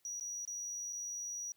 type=tone with dropouts; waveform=triangle; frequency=5800 Hz; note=F#8; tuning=35 cents flat; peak=-38 dBFS; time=0.05-1.52 s; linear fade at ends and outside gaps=1 ms; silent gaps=0.198-0.209 / 0.451-0.476 / 0.926-0.93 s; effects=white hiss -75 dBFS RMS until 1.56 s + high-pass 60 Hz 12 dB/octave